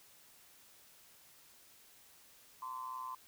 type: tone with amplitude modulation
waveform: sine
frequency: 1032 Hz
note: C6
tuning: 24 cents flat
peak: -37 dBFS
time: 2.62-3.15 s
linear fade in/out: 5 ms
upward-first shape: sine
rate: 124 Hz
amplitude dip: 75%
effects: white hiss -62 dBFS RMS until 3.27 s